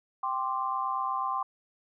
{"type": "chord", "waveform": "sine", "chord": "G suspended fourth", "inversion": "none", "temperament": "equal", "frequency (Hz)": [784, 1046.5, 1174.7], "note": ["G5", "C6", "D6"], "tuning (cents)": [0, 0, 0], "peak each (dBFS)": [-34, -30, -34], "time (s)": [0.23, 1.43], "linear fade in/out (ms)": 5, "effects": []}